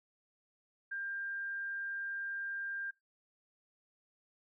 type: tone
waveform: sine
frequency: 1595 Hz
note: G6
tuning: 30 cents sharp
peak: -37 dBFS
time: 0.91-2.91 s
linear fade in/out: 10 ms
effects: noise-tail reverb RT60 0.2 s tail -19 dB re dry